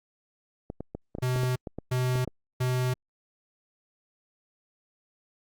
clicks, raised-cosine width 2 ms, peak -21 dBFS, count 11, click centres 0.701 / 0.806 / 0.95 / 1.151 / 1.185 / 1.361 / 1.434 / 1.672 / 1.786 / 2.156 / 2.277 s
square tone bursts, 126.7 Hz, B2, 45 cents sharp, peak -25 dBFS, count 3, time 1.22-2.94 s, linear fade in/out 10 ms, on 340 ms, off 350 ms
effects Opus 48 kbps

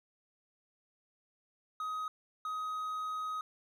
triangle tone pair in turn, 1259 / 1259 Hz, D#6 / D#6, +20 / +20 cents, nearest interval unison, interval 0 cents, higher neither, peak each -33 / -33 dBFS, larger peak neither, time 1.8-2.08 / 2.45-3.41 s, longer second, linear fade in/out 2 ms, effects none

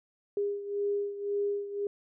sine beating tone pair, 405.5 / 407.4 Hz, G#4 / G#4, -41 / -33 cents, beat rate 1.9 Hz, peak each -30 / -35 dBFS, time 0.37-1.87 s, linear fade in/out 2 ms, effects none

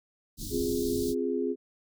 pink band-stop noise, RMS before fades -37 dBFS, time 0.37-1.15 s, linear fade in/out 50 ms, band 340 to 3800 Hz, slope 48 dB/octave
sine chord, F minor, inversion second, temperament equal with one note detuned, 261.6 / 349.2 / 414.1 Hz, C4 / F4 / Ab4, 0 / 0 / -5 cents, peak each -31 / -32 / -30 dBFS, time 0.5-1.56 s, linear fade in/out 50 ms
effects none

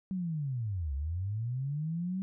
sine linear two-way sweep, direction down then up, 193.3 to 66.1 to 193.3 Hz, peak -31 dBFS, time 0.11-2.22 s, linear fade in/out 0 ms, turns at 0.94 s, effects none

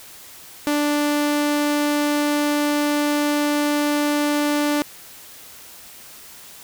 sawtooth tone, 293.7 Hz, D4, in tune, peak -14 dBFS, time 0.67-4.82 s, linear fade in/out 0 ms, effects white hiss -42 dBFS RMS until 6.63 s

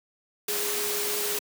sine tone in noise, 415.3 Hz, G#4, in tune, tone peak -33 dBFS, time 0.48-1.39 s, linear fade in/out 5 ms, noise white, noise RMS -29 dBFS, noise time 0.48-1.39 s, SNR -7 dB, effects high-pass 200 Hz 12 dB/octave

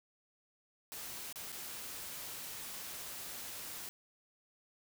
white noise with dropouts, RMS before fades -45 dBFS, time 0.92-3.89 s, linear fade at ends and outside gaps 0 ms, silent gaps 1.326-1.358 / 1.52-1.526 s, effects none

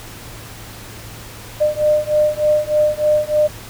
sine beating tone pair, 602 / 605.3 Hz, D5 / D#5, +43 / -48 cents, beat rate 3.3 Hz, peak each -16 dBFS, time 1.6-3.48 s, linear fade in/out 20 ms, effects added 110 Hz sine -38 dBFS peak until 3.69 s + pink hiss -36 dBFS RMS until 3.69 s

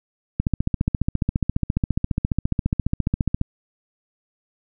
click train, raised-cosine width 5 ms, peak -7 dBFS, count 45, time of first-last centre 0.4-3.414 s, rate 14.6 Hz, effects none

